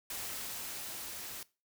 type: noise with level ramp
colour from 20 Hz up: white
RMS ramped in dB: -40 to -44 dBFS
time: 0.1-1.43 s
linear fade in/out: 2 ms
effects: noise-tail reverb RT60 0.3 s tail -20 dB re dry